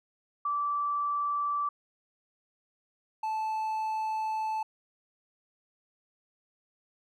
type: tone pair in turn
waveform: sine / triangle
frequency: 1162 / 873.6 Hz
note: D6 / A5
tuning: -19 / -13 cents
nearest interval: perfect fourth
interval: 494 cents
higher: first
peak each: -27 dBFS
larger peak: neither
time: 0.45-1.69 / 3.23-4.63 s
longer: second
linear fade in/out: 5 ms
effects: none